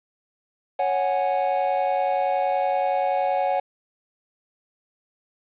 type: chord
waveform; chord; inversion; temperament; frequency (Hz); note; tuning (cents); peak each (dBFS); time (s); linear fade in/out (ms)
triangle; C# suspended fourth; none; equal; 554.4 / 740 / 830.6; C#5 / F#5 / G#5; 0 / 0 / 0; -23 / -21 / -25; 0.79-3.6; 5
effects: resampled to 8000 Hz + 8-bit